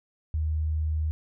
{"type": "tone", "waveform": "sine", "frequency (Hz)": 77.78, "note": "D#2", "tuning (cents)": 0, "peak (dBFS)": -24, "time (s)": [0.34, 1.11], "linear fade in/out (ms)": 0, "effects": []}